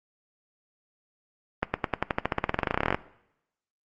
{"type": "accelerating click train", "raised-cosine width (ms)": 0.5, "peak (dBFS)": -8, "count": 26, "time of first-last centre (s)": [1.63, 2.945], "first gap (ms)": 110, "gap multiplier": 0.93, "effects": ["noise-tail reverb RT60 0.8 s tail -18 dB re dry", "Opus 24 kbps"]}